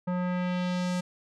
square tone with low-pass filter sweep, 180 Hz, F#3, 47 cents flat, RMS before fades -29 dBFS, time 0.07-1.01 s, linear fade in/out 10 ms, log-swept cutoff 1100 to 8500 Hz, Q 1.2, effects none

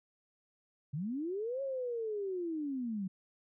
sine linear two-way sweep, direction up then down, 131.2 to 553 to 181.7 Hz, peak -34 dBFS, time 0.93-3.08 s, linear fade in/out 10 ms, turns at 1.62 s, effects none

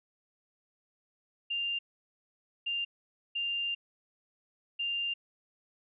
sine tone bursts at uneven times, 2794 Hz, F7, in tune, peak -30 dBFS, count 4, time 1.5-1.79 / 2.66-2.85 / 3.35-3.75 / 4.79-5.14 s, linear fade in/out 10 ms, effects none

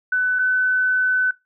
sine tone pair in turn, 1500 / 1508.1 Hz, F#6 / F#6, +23 / +33 cents, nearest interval unison, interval 10 cents, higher second, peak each -16 dBFS, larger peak neither, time 0.12-0.39 / 0.39-1.31 s, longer second, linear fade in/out 5 ms, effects noise-tail reverb RT60 0.2 s tail -19 dB re dry

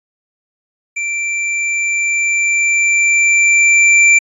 square tone with level ramp, 2349 Hz, D7, in tune, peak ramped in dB -18 to -6 dBFS, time 0.96-4.19 s, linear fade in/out 10 ms, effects resampled to 24000 Hz

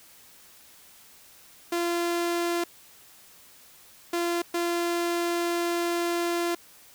sawtooth tone bursts at uneven times, 343.9 Hz, F4, 27 cents flat, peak -21 dBFS, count 3, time 1.72-2.64 / 4.13-4.42 / 4.54-6.55 s, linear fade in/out 5 ms, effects white hiss -53 dBFS RMS until 6.94 s

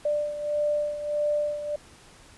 sine beating tone pair, 592 / 593.6 Hz, D5 / D5, +14 / +18 cents, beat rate 1.6 Hz, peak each -25 / -31 dBFS, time 0.05-1.76 s, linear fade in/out 5 ms, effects pink hiss -52 dBFS RMS until 2.37 s + resampled to 24000 Hz

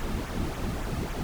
brown noise with flanger, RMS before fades -31 dBFS, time 0-1.23 s, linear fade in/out 0 ms, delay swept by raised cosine 0.21 to 2.11 ms, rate 3.6 Hz, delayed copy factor -0.55, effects none

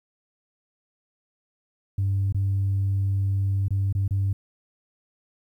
sine tone with dropouts, 98 Hz, G2, in tune, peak -19 dBFS, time 1.98-4.33 s, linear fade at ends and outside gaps 5 ms, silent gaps 2.325-2.345 / 3.683-3.706 / 3.927-3.95 / 4.079-4.108 s, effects tanh soft clip ceiling -18 dBFS + 10-bit

